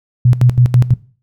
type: tone with tremolo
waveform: sine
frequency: 123.47 Hz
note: B2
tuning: in tune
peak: -5 dBFS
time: 0.25-0.94 s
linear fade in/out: 5 ms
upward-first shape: square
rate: 6.1 Hz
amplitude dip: 80%
effects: noise-tail reverb RT60 0.4 s tail -20 dB re dry